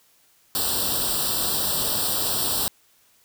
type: noise with comb filter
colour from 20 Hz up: white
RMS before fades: -24 dBFS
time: 0.55-2.68 s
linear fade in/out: 0 ms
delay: 0.23 ms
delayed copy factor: +0.95
effects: white hiss -60 dBFS RMS until 3.24 s